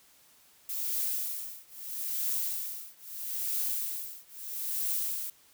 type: noise with tremolo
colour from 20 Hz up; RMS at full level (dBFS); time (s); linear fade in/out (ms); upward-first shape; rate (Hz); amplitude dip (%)
violet; -30; 0.69-5.3; 2; triangle; 0.77; 100
effects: white hiss -61 dBFS RMS until 5.53 s